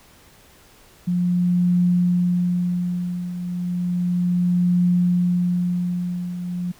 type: tone with tremolo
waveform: sine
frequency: 177.5 Hz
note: F3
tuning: 28 cents sharp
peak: -14 dBFS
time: 1.07-6.72 s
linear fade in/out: 10 ms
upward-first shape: triangle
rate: 0.33 Hz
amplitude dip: 75%
effects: pink hiss -51 dBFS RMS until 6.79 s